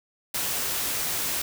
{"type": "noise", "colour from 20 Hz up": "white", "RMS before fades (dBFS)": -28, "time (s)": [0.34, 1.42], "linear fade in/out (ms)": 5, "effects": []}